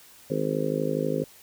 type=harmonic tone; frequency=52.2 Hz; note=G#1; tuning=10 cents sharp; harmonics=3 / 4 / 5 / 6 / 7 / 8 / 9 / 10; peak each=-31 / -37 / -31 / -35 / -35 / -31 / -32 / -31 dBFS; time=0.3-1.24 s; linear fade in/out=5 ms; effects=white hiss -52 dBFS RMS until 1.42 s